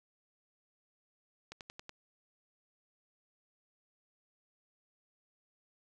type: slowing click train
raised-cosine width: 0.2 ms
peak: -28 dBFS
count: 5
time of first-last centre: 1.52-1.894 s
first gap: 88 ms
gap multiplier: 1.04
effects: none